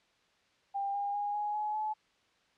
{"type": "tone with pitch steps", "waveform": "sine", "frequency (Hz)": [796, 808, 820.3, 832.7, 845.3, 858.1], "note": ["G5", "G#5", "G#5", "G#5", "G#5", "A5"], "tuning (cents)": [26, -48, -22, 4, 30, -44], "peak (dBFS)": -31, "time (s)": [0.74, 1.94], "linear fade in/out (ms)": 20, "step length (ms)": 200, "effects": ["white hiss -69 dBFS RMS until 2.57 s", "low-pass 4000 Hz 12 dB/octave"]}